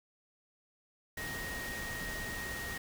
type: tone in noise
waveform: sine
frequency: 1873 Hz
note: A#6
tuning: 8 cents sharp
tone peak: -40 dBFS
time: 1.17-2.78 s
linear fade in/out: 5 ms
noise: pink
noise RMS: -42 dBFS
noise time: 1.17-2.78 s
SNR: -1 dB
effects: none